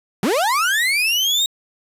35% pulse linear sweep, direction up, 161.7 to 3800 Hz, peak -14 dBFS, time 0.23-1.46 s, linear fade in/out 2 ms, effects resampled to 32000 Hz + 7-bit

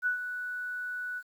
sine tone with ADSR envelope, 1480 Hz, F#6, in tune, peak -24 dBFS, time 0.02-1.23 s, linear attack 43 ms, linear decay 110 ms, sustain -9 dB, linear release 57 ms, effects 10-bit

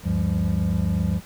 triangle tone cluster, 72.8 / 96.3 / 172 / 199.4 Hz, D2 / G2 / F3 / G3, -15 / -30 / -26 / +30 cents, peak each -25 / -23 / -22 / -25 dBFS, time 0.03-1.21 s, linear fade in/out 50 ms, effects pink hiss -46 dBFS RMS until 1.25 s

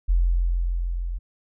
sine tone with level ramp, 43.4 Hz, F1, 10 cents flat, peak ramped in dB -15 to -26 dBFS, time 0.08-1.19 s, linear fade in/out 20 ms, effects none

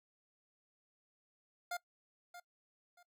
25% pulse tone with echo, 705 Hz, F5, 16 cents sharp, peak -34 dBFS, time 1.71-1.77 s, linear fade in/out 5 ms, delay 630 ms, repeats 2, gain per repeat -12 dB, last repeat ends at 3.03 s, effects noise-tail reverb RT60 0.1 s tail -21 dB re dry

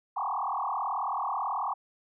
sine tone with frequency modulation, 960 Hz, B5, 49 cents flat, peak -28 dBFS, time 0.16-1.74 s, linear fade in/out 10 ms, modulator 38.4 Hz, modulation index 5.4, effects none

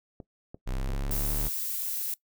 clicks, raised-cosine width 2 ms, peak -28 dBFS, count 6, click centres 0.202 / 0.545 / 0.897 / 0.937 / 1.101 / 1.133 s
square exponential sweep, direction up, 31.92 to 37.78 Hz, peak -29 dBFS, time 0.66-1.49 s, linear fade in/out 20 ms
violet noise, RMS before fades -32 dBFS, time 1.11-2.14 s, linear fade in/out 2 ms
effects noise-tail reverb RT60 0.1 s tail -20 dB re dry

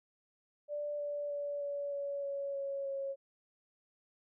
sine tone with pitch steps, 587.3 / 581.6 / 575.9 / 570.3 / 564.7 / 559.2 / 553.7 / 548.3 Hz, D5 / D5 / D5 / C#5 / C#5 / C#5 / C#5 / C#5, 0 / -17 / -34 / +49 / +32 / +15 / -2 / -19 cents, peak -35 dBFS, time 0.68-3.16 s, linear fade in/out 50 ms, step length 310 ms, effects none

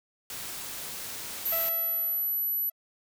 white noise, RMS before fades -38 dBFS, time 0.3-1.69 s, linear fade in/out 2 ms
sine tone, 11840 Hz, F#9, in tune, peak -26 dBFS, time 1.45-2.7 s, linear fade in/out 10 ms
sawtooth tone with exponential decay, 659.3 Hz, E5, in tune, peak -27 dBFS, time 1.52-2.72 s, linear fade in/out 5 ms, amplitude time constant 260 ms
effects none

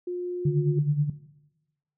sine tone, 356.5 Hz, F4, 36 cents sharp, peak -28 dBFS, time 0.07-0.79 s, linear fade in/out 5 ms
sine tone with tremolo, 146.83 Hz, D3, in tune, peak -18 dBFS, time 0.45-1.1 s, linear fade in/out 5 ms, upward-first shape sine, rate 9.4 Hz, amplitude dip 75%
effects noise-tail reverb RT60 1.0 s tail -17 dB re dry

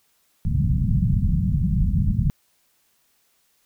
white low-pass noise, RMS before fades -20 dBFS, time 0.45-2.3 s, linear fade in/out 0 ms, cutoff 190 Hz, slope 48 dB/octave, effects white hiss -65 dBFS RMS until 3.65 s

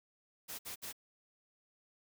white noise bursts, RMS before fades -44 dBFS, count 3, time 0.48-0.928 s, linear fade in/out 20 ms, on 110 ms, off 59 ms, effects none

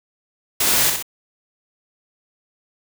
white noise with echo, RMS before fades -18 dBFS, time 0.6-0.9 s, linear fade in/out 5 ms, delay 63 ms, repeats 2, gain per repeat -5 dB, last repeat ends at 1.026 s, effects none

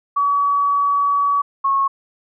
sine tone pair in turn, 1136 / 1095.3 Hz, C#6 / C#6, +42 / -21 cents, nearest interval minor second, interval 63 cents, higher first, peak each -14 dBFS, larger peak neither, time 0.16-1.42 / 1.64-1.88 s, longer first, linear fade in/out 10 ms, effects none

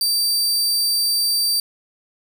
sawtooth tone, 4658 Hz, D8, 15 cents flat, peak -14 dBFS, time 0.01-1.6 s, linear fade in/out 2 ms, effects none

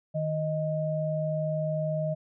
sine tone pair together, 155.56 / 624.4 Hz, D#3 / D#5, 0 / +6 cents, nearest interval 2 octaves, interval 2406 cents, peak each -29 / -29 dBFS, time 0.14-2.15 s, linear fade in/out 20 ms, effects none

